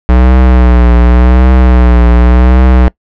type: tone with vibrato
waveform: square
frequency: 61.6 Hz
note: B1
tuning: 4 cents flat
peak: -3 dBFS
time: 0.09-2.88 s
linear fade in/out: 0 ms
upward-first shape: triangle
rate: 0.88 Hz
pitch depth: 65 cents each way
effects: noise-tail reverb RT60 0.1 s tail -23 dB re dry + low-pass 2000 Hz 12 dB/octave